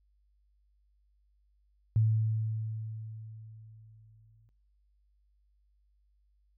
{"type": "tone with exponential decay", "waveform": "sine", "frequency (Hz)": 110, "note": "A2", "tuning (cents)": 0, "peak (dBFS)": -21, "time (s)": [1.96, 4.49], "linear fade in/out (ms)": 0, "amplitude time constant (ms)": 550, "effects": ["noise-tail reverb RT60 0.8 s tail -26 dB re dry", "added 50 Hz sine -66 dBFS peak until 6.57 s"]}